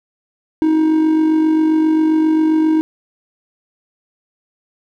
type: tone with amplitude modulation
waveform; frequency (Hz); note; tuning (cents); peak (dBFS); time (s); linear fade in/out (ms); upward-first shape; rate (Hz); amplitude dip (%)
triangle; 315; D#4; +21; -7; 0.62-2.81; 0; sine; 47.5; 40
effects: none